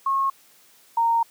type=tone pair in turn; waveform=sine; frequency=1087 / 924.2 Hz; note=C#6 / A#5; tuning=-34 / -15 cents; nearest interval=minor third; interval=281 cents; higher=first; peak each=-19 / -17 dBFS; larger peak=second; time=0.06-0.3 / 0.97-1.23 s; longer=second; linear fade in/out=5 ms; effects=white hiss -55 dBFS RMS until 1.3 s + high-pass 150 Hz 12 dB/octave